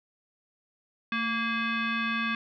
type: tone with frequency modulation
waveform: sine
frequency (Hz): 700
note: F5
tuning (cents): +4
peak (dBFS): -26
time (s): 1.12-2.35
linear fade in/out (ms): 2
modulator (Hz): 926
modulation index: 2.5
effects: none